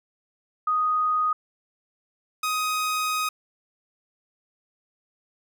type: tone pair in turn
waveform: sine / sawtooth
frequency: 1244.5 / 1253.9 Hz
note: D#6 / D#6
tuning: 0 / +13 cents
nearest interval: unison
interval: 13 cents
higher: second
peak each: -20 dBFS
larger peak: neither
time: 0.67-1.33 / 2.43-3.29 s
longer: second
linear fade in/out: 5 ms
effects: none